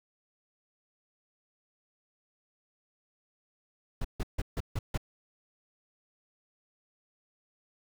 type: noise bursts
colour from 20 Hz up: brown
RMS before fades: -30 dBFS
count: 6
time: 4.01-4.976 s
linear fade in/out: 5 ms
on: 36 ms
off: 150 ms
effects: none